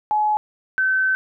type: tone pair in turn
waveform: sine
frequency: 848 / 1532.9 Hz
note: G#5 / G6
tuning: +36 / -39 cents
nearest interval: minor seventh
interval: 1025 cents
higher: second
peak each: -16 dBFS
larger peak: neither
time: 0.11-0.37 / 0.78-1.15 s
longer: second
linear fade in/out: 0 ms
effects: none